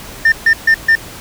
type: tone bursts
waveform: sine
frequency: 1800 Hz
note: A6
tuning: 39 cents sharp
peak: -3 dBFS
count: 4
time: 0.25-0.954 s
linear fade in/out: 5 ms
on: 71 ms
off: 140 ms
effects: tanh soft clip ceiling -5 dBFS + pink hiss -32 dBFS RMS until 1.2 s